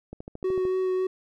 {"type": "click train", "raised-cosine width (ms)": 2, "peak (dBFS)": -24, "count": 8, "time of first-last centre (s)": [0.13, 0.652], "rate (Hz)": 13.4}
{"type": "tone with vibrato", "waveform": "triangle", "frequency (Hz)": 372.7, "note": "F#4", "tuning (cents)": 13, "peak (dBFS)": -21, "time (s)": [0.44, 1.07], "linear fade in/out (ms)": 5, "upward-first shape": "sine", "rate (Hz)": 3.6, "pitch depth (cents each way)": 11}
{"effects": []}